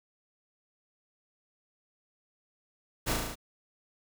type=noise with echo; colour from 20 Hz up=pink; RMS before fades=-30 dBFS; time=3.06-3.14 s; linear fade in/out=20 ms; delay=36 ms; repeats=6; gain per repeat=-2 dB; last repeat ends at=3.356 s; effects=none